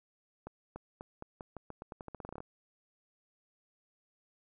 accelerating click train, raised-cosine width 1 ms, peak -29 dBFS, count 19, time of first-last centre 0.47-2.404 s, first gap 290 ms, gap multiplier 0.86, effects none

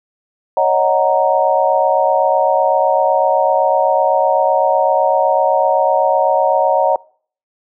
sine chord, D# minor seventh, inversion third, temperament equal, 554.4 / 622.3 / 740 / 932.3 Hz, C#5 / D#5 / F#5 / A#5, 0 / 0 / 0 / 0 cents, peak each -16 dBFS, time 0.57-6.96 s, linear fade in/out 2 ms, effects noise-tail reverb RT60 0.5 s tail -24 dB re dry

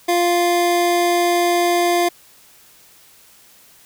square tone pair together, 349.2 / 696.8 Hz, F4 / F5, 0 / -4 cents, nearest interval octave, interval 1196 cents, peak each -18 dBFS, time 0.08-2.09 s, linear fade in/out 10 ms, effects white hiss -49 dBFS RMS until 3.85 s

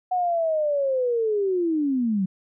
sine linear sweep, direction down, 740 to 181.1 Hz, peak -20 dBFS, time 0.11-2.26 s, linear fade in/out 10 ms, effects none

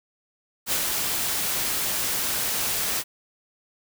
white noise with ADSR envelope, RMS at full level -23 dBFS, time 0.66-3.04 s, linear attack 63 ms, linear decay 65 ms, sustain -3 dB, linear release 49 ms, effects none

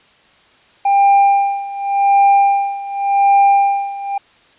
triangle tone with tremolo, 797 Hz, G5, 28 cents sharp, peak -5 dBFS, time 0.85-4.18 s, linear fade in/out 5 ms, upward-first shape sine, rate 0.88 Hz, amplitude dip 85%, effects white hiss -50 dBFS RMS until 4.58 s + resampled to 8000 Hz

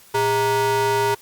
square ring-modulated tone, 261.6 Hz, C4, in tune, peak -15 dBFS, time 0.14-1.15 s, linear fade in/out 10 ms, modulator 669 Hz, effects white hiss -49 dBFS RMS until 1.21 s + Opus 48 kbps

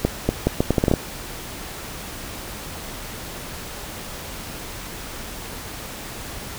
accelerating click train, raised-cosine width 2 ms, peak -3 dBFS, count 10, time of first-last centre 0.05-0.938 s, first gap 240 ms, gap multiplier 0.75, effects pink hiss -34 dBFS RMS until 6.58 s

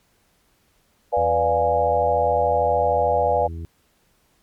sine chord, B diminished seventh, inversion none, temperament equal, 493.9 / 587.3 / 698.5 / 830.6 Hz, B4 / D5 / F5 / Ab5, 0 / 0 / 0 / 0 cents, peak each -22 dBFS, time 1.12-3.48 s, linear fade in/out 20 ms
harmonic tone, 82.8 Hz, E2, 8 cents sharp, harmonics 1 / 2 / 3 / 4 / 5, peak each -29 / -40 / -44 / -42 / -48 dBFS, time 1.17-3.65 s, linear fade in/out 0 ms
effects pink hiss -63 dBFS RMS until 4.42 s + MP3 96 kbps

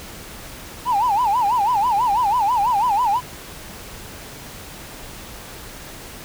triangle tone with vibrato, 894 Hz, A5, 27 cents sharp, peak -12 dBFS, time 0.85-3.21 s, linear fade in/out 50 ms, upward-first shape sine, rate 6.1 Hz, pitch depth 210 cents each way, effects tanh soft clip ceiling -12 dBFS + pink hiss -37 dBFS RMS until 6.24 s

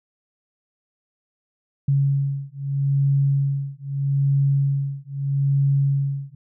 sine beating tone pair, 138.59 / 139.38 Hz, C#3 / C#3, 0 / +10 cents, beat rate 0.79 Hz, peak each -21 dBFS, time 1.88-6.35 s, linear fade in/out 5 ms, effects none

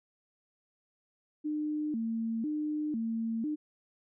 sine tone with vibrato, 261.6 Hz, C4, in tune, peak -30 dBFS, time 1.44-3.56 s, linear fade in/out 20 ms, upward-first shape square, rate 1 Hz, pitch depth 250 cents each way, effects none

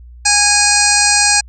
harmonic tone with a mistuned harmonic, 823 Hz, G#5, 16 cents flat, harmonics 1 / 2 / 3 / 5 / 6 / 7 / 8 / 9 / 10, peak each -18 / -18 / -18 / -18 / -18 / -18 / -18 / -18 / -18 dBFS, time 0.25-1.41 s, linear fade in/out 10 ms, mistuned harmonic 5, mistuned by +68 cents, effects added 60 Hz sine -34 dBFS peak until 1.48 s

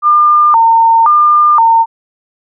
sine tone with vibrato, 1046.5 Hz, C6, in tune, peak -4 dBFS, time 0.02-1.86 s, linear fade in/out 50 ms, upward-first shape square, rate 0.96 Hz, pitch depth 240 cents each way, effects none

